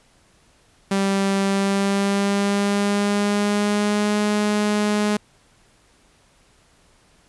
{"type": "tone with pitch glide", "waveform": "sawtooth", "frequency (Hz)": [196, 208.9], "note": ["G3", "G#3"], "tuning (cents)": [0, 10], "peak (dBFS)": -14, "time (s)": [0.91, 5.17], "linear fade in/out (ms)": 5, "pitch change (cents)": 110, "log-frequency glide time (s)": [1.43, 4.19], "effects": ["pink hiss -57 dBFS RMS until 7.28 s", "resampled to 24000 Hz"]}